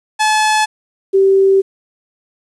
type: tone pair in turn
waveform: sawtooth / sine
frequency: 860 / 387.8 Hz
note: A5 / G4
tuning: -40 / -19 cents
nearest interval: octave + major second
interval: 1379 cents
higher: first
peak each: -7 dBFS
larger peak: neither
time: 0.19-0.66 / 1.13-1.62 s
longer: second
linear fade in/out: 20 ms
effects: resampled to 24000 Hz + 8-bit